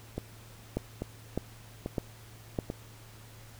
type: two click trains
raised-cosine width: 2 ms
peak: -16 / -20 dBFS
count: 4 / 4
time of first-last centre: 0.77-2.588 / 0.18-2.701 s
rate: 1.65 / 1.19 Hz
effects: added 111 Hz sine -51 dBFS peak until 3.59 s + pink hiss -54 dBFS RMS until 3.59 s